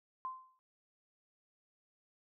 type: tone with exponential decay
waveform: sine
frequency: 1038 Hz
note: C6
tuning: 14 cents flat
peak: -35 dBFS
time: 0.25-0.59 s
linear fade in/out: 0 ms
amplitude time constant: 72 ms
effects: none